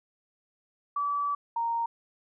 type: tone pair in turn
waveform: sine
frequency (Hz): 1151 / 928.3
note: D6 / A#5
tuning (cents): -35 / -7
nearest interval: major third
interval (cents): 372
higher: first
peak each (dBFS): -26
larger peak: neither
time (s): 0.96-1.35 / 1.56-1.86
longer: first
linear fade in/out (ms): 5
effects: none